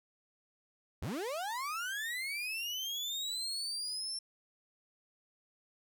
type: linear sweep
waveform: 35% pulse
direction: up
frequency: 56.7 to 5430 Hz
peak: -34 dBFS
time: 1.02-4.19 s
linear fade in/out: 5 ms
effects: none